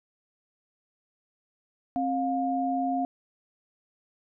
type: tone pair together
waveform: sine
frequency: 266.3 / 709 Hz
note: C4 / F5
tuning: +31 / +26 cents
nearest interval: octave + perfect fourth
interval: 1695 cents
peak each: -28 / -27 dBFS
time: 1.96-3.05 s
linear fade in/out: 0 ms
effects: none